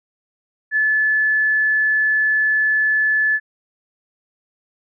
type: tone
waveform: sine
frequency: 1730 Hz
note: A6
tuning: 30 cents flat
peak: -14 dBFS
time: 0.71-3.4 s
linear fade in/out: 50 ms
effects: none